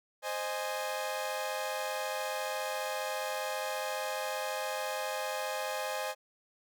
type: chord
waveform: sawtooth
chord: Ab major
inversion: first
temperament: equal with one note detuned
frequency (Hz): 523.3 / 618 / 830.6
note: C5 / Eb5 / Ab5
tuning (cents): 0 / -12 / 0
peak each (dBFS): -34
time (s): 0.22-6.15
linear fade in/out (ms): 50
effects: none